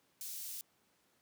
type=high-pass noise; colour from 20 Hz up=white; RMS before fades=-44 dBFS; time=0.21-0.61 s; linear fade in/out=0 ms; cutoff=4600 Hz; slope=12 dB/octave; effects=pink hiss -73 dBFS RMS until 1.21 s + high-pass 150 Hz 12 dB/octave